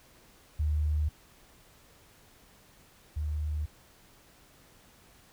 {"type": "tone pair in turn", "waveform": "sine", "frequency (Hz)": [75.7, 75.7], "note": ["D#2", "D#2"], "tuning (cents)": [-47, -47], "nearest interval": "unison", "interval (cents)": 0, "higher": "neither", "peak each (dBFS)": [-25, -29], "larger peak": "first", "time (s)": [[0.59, 1.09], [3.16, 3.66]], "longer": "neither", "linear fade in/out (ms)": 10, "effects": ["pink hiss -59 dBFS RMS until 5.32 s"]}